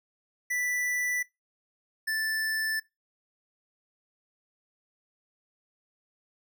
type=tone pair in turn; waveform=square; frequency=1975.5 / 1760 Hz; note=B6 / A6; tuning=0 / 0 cents; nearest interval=major second; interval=200 cents; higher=first; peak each=-28 dBFS; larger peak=neither; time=0.5-1.23 / 2.07-2.8 s; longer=neither; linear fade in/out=10 ms; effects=noise-tail reverb RT60 0.2 s tail -21 dB re dry